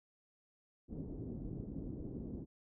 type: low-pass noise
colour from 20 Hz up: white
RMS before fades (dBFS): -44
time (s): 0.88-2.46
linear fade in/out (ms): 50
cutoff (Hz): 330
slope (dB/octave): 24
effects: none